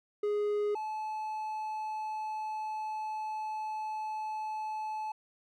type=tone pair in turn; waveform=triangle; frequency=415.3 / 863.9 Hz; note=G#4 / A5; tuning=0 / -32 cents; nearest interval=octave + minor second; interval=1268 cents; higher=second; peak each=-26 / -32 dBFS; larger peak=first; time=0.23-0.75 / 0.75-5.12 s; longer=second; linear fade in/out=5 ms; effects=none